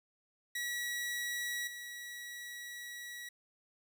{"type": "tone with level steps", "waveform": "sawtooth", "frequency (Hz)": 1929, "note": "B6", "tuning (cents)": -41, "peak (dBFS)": [-32, -40], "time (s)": [0.55, 3.29], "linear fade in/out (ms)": 5, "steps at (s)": 1.67, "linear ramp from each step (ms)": 5, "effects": ["12-bit"]}